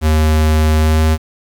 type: tone with pitch glide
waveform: square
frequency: 77.78 to 78.73 Hz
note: D#2 to D#2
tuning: 0 to +21 cents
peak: -10 dBFS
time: 0.01-1.18 s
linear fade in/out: 50 ms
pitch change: +21 cents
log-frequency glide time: 0.77-1.01 s
effects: 7-bit